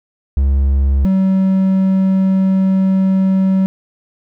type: tone pair in turn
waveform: triangle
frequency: 68.5 / 190.53 Hz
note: C#2 / G3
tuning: -20 / -49 cents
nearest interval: octave + tritone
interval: 1771 cents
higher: second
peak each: -8 dBFS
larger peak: neither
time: 0.37-1.05 / 1.05-3.66 s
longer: second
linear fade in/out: 0 ms
effects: none